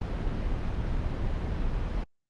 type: noise with ADSR envelope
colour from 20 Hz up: brown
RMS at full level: -26 dBFS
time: 0.01-2.04 s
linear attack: 8 ms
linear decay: 7 ms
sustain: -3 dB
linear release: 6 ms
effects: low-pass 4000 Hz 12 dB/octave + Opus 32 kbps